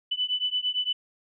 sine beating tone pair, 2986 / 2994.8 Hz, F#7 / F#7, +15 / +20 cents, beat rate 8.8 Hz, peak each -28 dBFS, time 0.11-0.93 s, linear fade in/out 10 ms, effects none

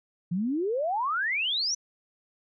sine exponential sweep, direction up, 164.81 to 6080 Hz, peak -25 dBFS, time 0.31-1.75 s, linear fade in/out 10 ms, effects none

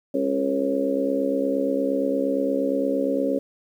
harmonic tone with a mistuned harmonic, 68.6 Hz, C#2, 17 cents flat, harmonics 3 / 4 / 5 / 6 / 7 / 8, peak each -34 / -24 / -34 / -30 / -29 / -25 dBFS, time 0.14-3.39 s, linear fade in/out 5 ms, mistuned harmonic 6, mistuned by +26 cents, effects 9-bit

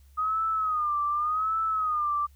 sine tone with vibrato, 1242 Hz, D#6, 3 cents flat, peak -24 dBFS, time 0.17-2.27 s, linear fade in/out 20 ms, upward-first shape sine, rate 0.87 Hz, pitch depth 100 cents each way, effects added 69 Hz sine -52 dBFS peak until 2.35 s + white hiss -67 dBFS RMS until 2.35 s

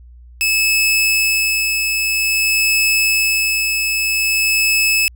sawtooth tone with tremolo, 2601 Hz, E7, 24 cents flat, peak -9 dBFS, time 0.41-5.08 s, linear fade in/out 0 ms, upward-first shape sine, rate 0.51 Hz, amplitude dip 35%, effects added 60 Hz sine -38 dBFS peak until 5.15 s

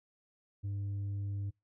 triangle tone with tanh clipping, 100.1 Hz, G2, 37 cents sharp, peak -35 dBFS, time 0.63-1.51 s, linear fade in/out 20 ms, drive 8 dB, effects noise-tail reverb RT60 0.2 s tail -25 dB re dry

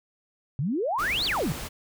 sine exponential two-way sweep, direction up then down, 123.47 to 4699 to 123.47 Hz, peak -24 dBFS, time 0.59-1.52 s, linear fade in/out 0 ms, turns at 1.25 s
pink noise, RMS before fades -36 dBFS, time 0.98-1.69 s, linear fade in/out 20 ms
effects none

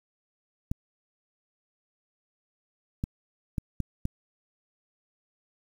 clicks, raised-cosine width 5 ms, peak -16 dBFS, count 5, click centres 0.715 / 3.039 / 3.582 / 3.803 / 4.054 s, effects 8-bit

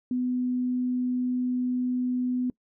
sine tone, 250.1 Hz, B3, 22 cents sharp, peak -24 dBFS, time 0.11-2.5 s, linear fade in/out 2 ms, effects noise-tail reverb RT60 0.1 s tail -23 dB re dry

